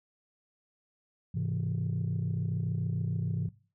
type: chord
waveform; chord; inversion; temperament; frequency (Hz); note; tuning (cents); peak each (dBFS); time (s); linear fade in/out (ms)
sine; Ab augmented; none; equal; 103.83 / 130.81 / 164.81; Ab2 / C3 / E3; 0 / 0 / 0; -32; 1.34-3.49; 10
effects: noise-tail reverb RT60 0.4 s tail -21 dB re dry + tanh soft clip ceiling -24 dBFS

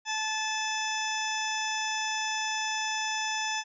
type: harmonic tone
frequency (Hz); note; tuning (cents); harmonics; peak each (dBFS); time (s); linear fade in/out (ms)
870; A5; -20; 1 / 2 / 3 / 4 / 6 / 7 / 8; -33 / -35 / -36 / -37 / -38 / -39 / -43; 0.05-3.64; 50
effects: none

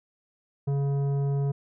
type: tone with tanh clipping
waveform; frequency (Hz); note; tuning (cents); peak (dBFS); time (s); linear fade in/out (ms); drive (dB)
sine; 140; C#3; +18; -25; 0.67-1.52; 10; 11
effects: none

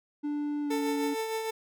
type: tone with pitch glide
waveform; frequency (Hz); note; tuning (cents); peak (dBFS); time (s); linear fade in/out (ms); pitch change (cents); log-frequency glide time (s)
triangle; 293.7 to 284.8; D4 to C#4; 0 to +47; -27; 0.23-1.15; 20; -53; 0.62-0.76
type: tone with tremolo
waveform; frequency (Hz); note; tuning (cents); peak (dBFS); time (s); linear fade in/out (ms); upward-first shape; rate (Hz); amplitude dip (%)
30% pulse; 444.1; A4; +16; -26; 0.7-1.51; 10; triangle; 6.5; 45
effects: none

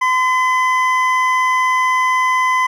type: tone pair together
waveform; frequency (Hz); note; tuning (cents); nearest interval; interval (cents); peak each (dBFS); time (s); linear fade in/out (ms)
triangle; 1025.2 / 2021; C6 / B6; -36 / +39; octave; 1175; -12 / -16; 0.01-2.67; 10
effects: none

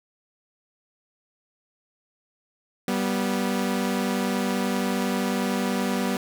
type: tone pair together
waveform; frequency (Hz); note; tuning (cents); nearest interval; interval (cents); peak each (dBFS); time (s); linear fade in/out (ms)
sawtooth; 193.9 / 244.3; G3 / B3; -19 / -19; major third; 400; -22; 2.88-6.17; 2
effects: none

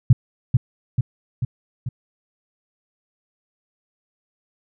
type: tone with echo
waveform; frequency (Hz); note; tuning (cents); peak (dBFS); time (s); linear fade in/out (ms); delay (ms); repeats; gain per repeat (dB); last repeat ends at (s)
sine; 123.47; B2; 0; -6; 0.1-0.13; 5; 440; 4; -4; 1.89
effects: none

